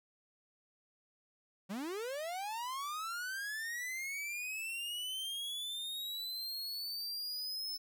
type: linear sweep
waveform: 45% pulse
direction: up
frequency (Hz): 178 to 5274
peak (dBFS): -38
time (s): 1.69-7.78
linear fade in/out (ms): 20
effects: none